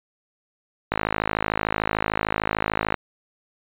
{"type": "click train", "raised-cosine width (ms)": 0.5, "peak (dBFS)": -6, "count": 109, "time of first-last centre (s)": [0.92, 2.942], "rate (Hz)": 53.4, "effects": ["resampled to 8000 Hz"]}